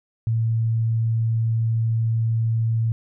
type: tone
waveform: sine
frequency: 113.4 Hz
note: A#2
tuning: 47 cents flat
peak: -18 dBFS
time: 0.27-2.92 s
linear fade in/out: 0 ms
effects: none